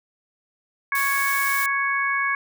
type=harmonic tone; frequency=554.4 Hz; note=C#5; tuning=in tune; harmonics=2 / 3 / 4; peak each=-25 / -24 / -25 dBFS; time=0.92-2.35 s; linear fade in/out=2 ms
type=noise; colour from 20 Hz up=blue; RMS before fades=-29 dBFS; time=0.95-1.66 s; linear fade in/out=2 ms
effects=none